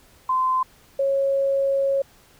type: tone pair in turn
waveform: sine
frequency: 1032 / 548.6 Hz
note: C6 / C#5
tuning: -24 / -18 cents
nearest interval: major seventh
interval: 1094 cents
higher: first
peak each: -18 dBFS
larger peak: neither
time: 0.29-0.63 / 0.99-2.02 s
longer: second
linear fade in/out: 5 ms
effects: pink hiss -54 dBFS RMS until 2.39 s